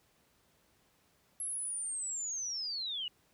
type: linear sweep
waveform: sine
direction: down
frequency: 11175 to 2829 Hz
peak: -35 dBFS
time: 1.4-3.08 s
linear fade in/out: 2 ms
effects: pink hiss -70 dBFS RMS until 3.33 s + high-pass 60 Hz 12 dB/octave